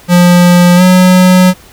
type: tone with pitch glide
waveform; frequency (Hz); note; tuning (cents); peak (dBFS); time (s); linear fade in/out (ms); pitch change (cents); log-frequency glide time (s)
square; 176.6 to 183.36; F3 to F#3; +20 to -15; -3; 0.08-1.54; 50; +65; 0.76-0.82
effects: pink hiss -38 dBFS RMS until 1.72 s